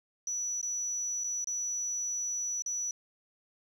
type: tone with dropouts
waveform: sine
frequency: 5910 Hz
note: F#8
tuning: 3 cents flat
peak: -31 dBFS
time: 0.27-2.91 s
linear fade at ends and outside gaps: 2 ms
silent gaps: 0.614-0.628 / 1.238-1.242 / 1.444-1.471 / 2.622-2.661 s
effects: 10-bit